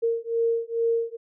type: beating tone pair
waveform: sine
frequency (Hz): 460 / 462.3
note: A#4 / A#4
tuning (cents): -23 / -14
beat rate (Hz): 2.3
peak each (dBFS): -25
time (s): 0.02-1.17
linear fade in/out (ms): 20
effects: none